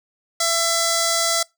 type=tone with notch filter; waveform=5% pulse; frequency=670 Hz; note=E5; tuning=28 cents sharp; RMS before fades=-20 dBFS; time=0.4-1.43 s; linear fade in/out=5 ms; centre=2700 Hz; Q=1.6; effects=noise-tail reverb RT60 0.2 s tail -24 dB re dry